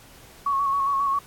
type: tone with vibrato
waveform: sine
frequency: 1108.7 Hz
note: C#6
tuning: in tune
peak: -20 dBFS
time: 0.46-1.19 s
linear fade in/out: 5 ms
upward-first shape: square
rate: 7.4 Hz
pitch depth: 27 cents each way
effects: pink hiss -49 dBFS RMS until 1.26 s + AAC 64 kbps